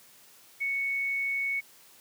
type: tone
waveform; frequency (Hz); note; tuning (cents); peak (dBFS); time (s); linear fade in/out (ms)
sine; 2217; C#7; 0; -27; 0.6-1.61; 20
effects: white hiss -56 dBFS RMS until 2 s + high-pass 100 Hz 12 dB/octave